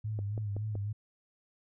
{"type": "tone with vibrato", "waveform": "sine", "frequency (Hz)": 104.4, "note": "G#2", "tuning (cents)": 10, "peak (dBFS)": -32, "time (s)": [0.04, 0.93], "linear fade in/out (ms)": 10, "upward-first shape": "sine", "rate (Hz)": 3.6, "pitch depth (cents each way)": 68}
{"type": "click train", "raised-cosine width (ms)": 2, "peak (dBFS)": -28, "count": 4, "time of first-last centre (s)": [0.19, 0.754], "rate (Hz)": 5.32}
{"effects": []}